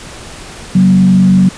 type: tone with frequency modulation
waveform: sine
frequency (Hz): 187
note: F#3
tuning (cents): +19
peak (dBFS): -4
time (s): 0.75-1.49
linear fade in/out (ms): 5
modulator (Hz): 48.9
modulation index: 0.53
effects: pink hiss -30 dBFS RMS until 1.57 s + resampled to 22050 Hz